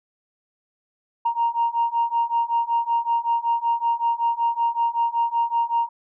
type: beating tone pair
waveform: sine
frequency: 930 / 935.3 Hz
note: A#5 / A#5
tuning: -4 / +6 cents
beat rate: 5.3 Hz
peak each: -22 / -21 dBFS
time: 1.25-5.89 s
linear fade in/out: 10 ms
effects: tanh soft clip ceiling -13 dBFS